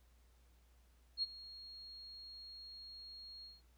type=tone with ADSR envelope; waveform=sine; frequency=4280 Hz; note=C8; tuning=38 cents sharp; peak=-32 dBFS; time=1.17-3.62 s; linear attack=57 ms; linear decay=27 ms; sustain=-18 dB; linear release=180 ms; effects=added 60 Hz sine -65 dBFS peak until 3.77 s + pink hiss -75 dBFS RMS until 3.77 s